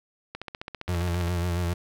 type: click train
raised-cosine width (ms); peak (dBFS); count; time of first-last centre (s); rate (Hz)
0.3; -19; 15; 0.35-1.277; 15.1
type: tone with vibrato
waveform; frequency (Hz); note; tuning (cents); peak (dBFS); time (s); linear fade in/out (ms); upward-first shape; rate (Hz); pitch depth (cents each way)
35% pulse; 87.31; F2; 0; -23; 0.88-1.74; 10; sine; 7.3; 50
effects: none